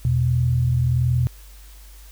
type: tone pair together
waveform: sine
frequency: 82.41 / 123.7 Hz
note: E2 / B2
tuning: 0 / +3 cents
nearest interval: perfect fifth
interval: 703 cents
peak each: -23 / -17 dBFS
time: 0.05-1.27 s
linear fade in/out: 0 ms
effects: added 50 Hz sine -41 dBFS peak until 2.11 s + white hiss -50 dBFS RMS until 2.11 s